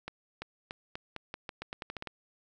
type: accelerating click train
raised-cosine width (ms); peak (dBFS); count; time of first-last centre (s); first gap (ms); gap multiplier
0.3; -22; 14; 0.08-2.073; 340; 0.85
effects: none